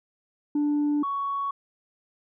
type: tone pair in turn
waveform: sine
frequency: 293.7 / 1115.9 Hz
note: D4 / C#6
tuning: 0 / +11 cents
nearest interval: octave + major seventh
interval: 2311 cents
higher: second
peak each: -19 / -25 dBFS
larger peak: first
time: 0.55-1.03 / 1.03-1.51 s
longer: neither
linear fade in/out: 5 ms
effects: tanh soft clip ceiling -20 dBFS